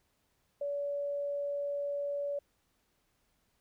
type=tone; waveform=sine; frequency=571 Hz; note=D5; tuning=49 cents flat; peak=-32 dBFS; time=0.61-2.39 s; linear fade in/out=5 ms; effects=pink hiss -75 dBFS RMS until 3.6 s